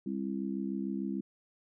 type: harmonic tone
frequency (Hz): 66.7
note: C2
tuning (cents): +34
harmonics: 3 / 4 / 5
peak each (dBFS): -35 / -37 / -39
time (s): 0.06-1.21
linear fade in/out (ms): 5
effects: none